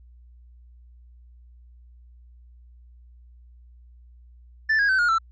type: tone with pitch steps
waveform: triangle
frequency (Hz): 1761 / 1643.1 / 1533 / 1430.4 / 1334.6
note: A6 / G#6 / G6 / F6 / E6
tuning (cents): +1 / -19 / -39 / +41 / +21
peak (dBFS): -16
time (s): 4.69-5.185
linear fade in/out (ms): 10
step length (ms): 99
effects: added 60 Hz sine -47 dBFS peak until 5.31 s + resampled to 16000 Hz